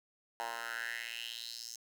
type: tone with high-pass filter sweep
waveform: 10% pulse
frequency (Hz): 116.54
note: A#2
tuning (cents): 0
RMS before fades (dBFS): -42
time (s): 0.4-1.76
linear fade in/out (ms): 0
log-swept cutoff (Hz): 880 to 6100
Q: 4.3
effects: 10-bit